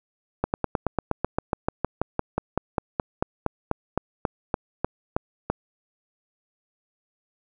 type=slowing click train; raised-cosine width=1 ms; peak=-8 dBFS; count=27; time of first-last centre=0.44-5.5 s; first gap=99 ms; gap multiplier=1.05; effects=none